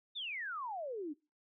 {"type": "exponential sweep", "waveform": "sine", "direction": "down", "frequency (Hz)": [3729, 277.2], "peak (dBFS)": -38, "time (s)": [0.15, 1.14], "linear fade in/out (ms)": 20, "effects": ["noise-tail reverb RT60 0.3 s tail -24 dB re dry"]}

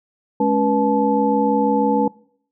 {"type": "tone cluster", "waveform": "sine", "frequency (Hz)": [211.4, 277.6, 486.2, 866], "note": ["G#3", "C#4", "B4", "A5"], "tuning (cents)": [31, 3, -27, -28], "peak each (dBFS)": -20, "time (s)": [0.4, 2.08], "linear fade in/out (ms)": 5, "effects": ["noise-tail reverb RT60 0.6 s tail -23 dB re dry"]}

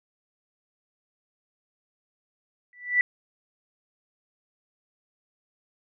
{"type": "tone with exponential growth", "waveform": "sine", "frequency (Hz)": 1969, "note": "B6", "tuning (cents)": -6, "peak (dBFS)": -14, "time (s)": [2.73, 3.01], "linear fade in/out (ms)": 1, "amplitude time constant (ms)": 60, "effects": []}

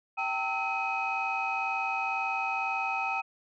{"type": "tone cluster", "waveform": "sine", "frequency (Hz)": [778, 900, 1300, 2522], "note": ["G5", "A5", "E6", "D#7"], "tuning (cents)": [-13, 39, -24, 23], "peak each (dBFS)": [-32, -34, -35, -31], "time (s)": [0.17, 3.22], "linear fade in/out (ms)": 20, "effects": ["tanh soft clip ceiling -21 dBFS"]}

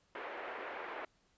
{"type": "band-pass noise", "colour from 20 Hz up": "pink", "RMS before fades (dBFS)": -44, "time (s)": [0.15, 1.05], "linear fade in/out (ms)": 2, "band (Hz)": [400, 2300], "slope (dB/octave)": 24, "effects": ["pink hiss -73 dBFS RMS until 1.37 s", "resampled to 16000 Hz"]}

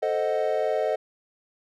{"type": "chord", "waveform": "triangle", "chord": "A diminished seventh", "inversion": "none", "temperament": "equal", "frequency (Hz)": [440, 523.3, 622.3, 740], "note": ["A4", "C5", "Eb5", "Gb5"], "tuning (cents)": [0, 0, 0, 0], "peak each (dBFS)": [-26, -27, -24, -29], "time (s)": [0.02, 0.96], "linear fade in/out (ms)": 10, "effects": []}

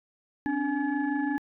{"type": "tone cluster", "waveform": "sine", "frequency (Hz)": [265.4, 291.1, 840, 1713], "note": ["C4", "D4", "G#5", "A6"], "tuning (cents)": [25, -15, 19, -47], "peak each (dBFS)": [-31, -27, -34, -35], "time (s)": [0.46, 1.38], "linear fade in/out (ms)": 0, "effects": ["tanh soft clip ceiling -17 dBFS"]}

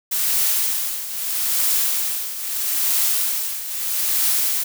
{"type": "noise with tremolo", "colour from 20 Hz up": "blue", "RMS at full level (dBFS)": -18, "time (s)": [0.11, 4.64], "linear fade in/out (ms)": 10, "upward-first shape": "triangle", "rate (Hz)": 0.78, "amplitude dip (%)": 75, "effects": []}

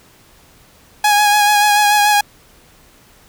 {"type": "tone with vibrato", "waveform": "sawtooth", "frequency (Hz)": 830.6, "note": "G#5", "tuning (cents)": 0, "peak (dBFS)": -6, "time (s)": [1.04, 2.21], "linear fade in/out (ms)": 5, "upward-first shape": "sine", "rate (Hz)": 6.9, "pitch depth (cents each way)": 24, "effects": ["pink hiss -48 dBFS RMS until 3.28 s"]}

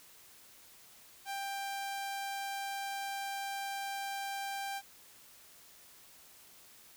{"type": "tone", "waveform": "sawtooth", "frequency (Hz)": 790, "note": "G5", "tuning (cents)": 13, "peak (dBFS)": -33, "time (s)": [1.25, 4.82], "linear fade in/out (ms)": 50, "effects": ["white hiss -58 dBFS RMS until 6.96 s"]}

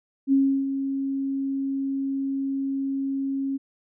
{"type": "tone with ADSR envelope", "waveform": "sine", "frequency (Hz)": 272.3, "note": "C#4", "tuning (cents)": -31, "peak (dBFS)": -15, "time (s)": [0.27, 3.58], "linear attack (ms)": 53, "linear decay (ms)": 330, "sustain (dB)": -9, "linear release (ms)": 21, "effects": []}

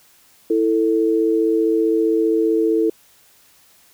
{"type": "tone pair together", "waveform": "sine", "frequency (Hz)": [328.7, 444], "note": ["E4", "A4"], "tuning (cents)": [-5, 16], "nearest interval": "perfect fourth", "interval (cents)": 521, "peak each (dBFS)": -17, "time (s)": [0.5, 2.9], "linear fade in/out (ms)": 5, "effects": ["white hiss -53 dBFS RMS until 3.93 s"]}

